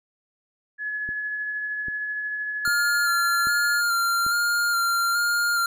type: tone with tremolo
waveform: sine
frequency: 1700 Hz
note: G#6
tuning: 40 cents sharp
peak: -25 dBFS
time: 0.78-3.82 s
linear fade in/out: 50 ms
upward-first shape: triangle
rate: 13 Hz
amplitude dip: 30%
type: click train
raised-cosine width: 3 ms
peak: -26 dBFS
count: 5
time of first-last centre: 1.09-4.265 s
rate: 1.26 Hz
type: tone with vibrato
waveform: square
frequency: 1396.9 Hz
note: F6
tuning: in tune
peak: -21 dBFS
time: 2.65-5.66 s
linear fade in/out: 2 ms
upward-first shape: square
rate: 1.2 Hz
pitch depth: 17 cents each way
effects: none